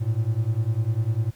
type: beating tone pair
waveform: triangle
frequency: 106.5 / 116.5 Hz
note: G#2 / A#2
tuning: +44 / -1 cents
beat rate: 10 Hz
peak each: -22 dBFS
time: 0-1.31 s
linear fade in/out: 20 ms
effects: pink hiss -56 dBFS RMS until 1.35 s